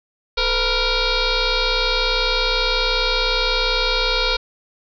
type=tone with frequency modulation; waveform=sine; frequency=1864.7 Hz; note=A#6; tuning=in tune; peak=-16 dBFS; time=0.37-4.37 s; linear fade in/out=10 ms; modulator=474 Hz; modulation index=5.6; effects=none